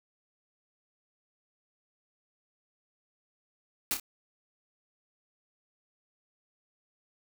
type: noise with echo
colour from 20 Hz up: white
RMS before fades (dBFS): -29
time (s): 3.91-3.94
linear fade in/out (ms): 0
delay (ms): 29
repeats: 2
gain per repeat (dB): -7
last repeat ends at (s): 3.998
effects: none